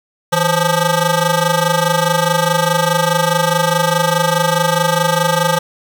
15% pulse ring-modulated tone, 349.2 Hz, F4, in tune, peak -3 dBFS, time 0.32-5.59 s, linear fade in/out 10 ms, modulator 187 Hz, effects none

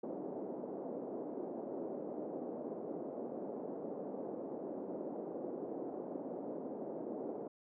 pink band-pass noise, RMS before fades -43 dBFS, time 0.03-7.48 s, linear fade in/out 5 ms, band 250 to 620 Hz, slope 24 dB/octave, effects none

